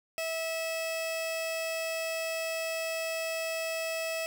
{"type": "tone pair together", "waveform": "sawtooth", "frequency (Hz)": [650, 1300], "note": ["E5", "E6"], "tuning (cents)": [-24, -24], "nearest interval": "octave", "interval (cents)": 1200, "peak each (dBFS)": [-28, -31], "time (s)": [0.18, 4.26], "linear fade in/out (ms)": 0, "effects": []}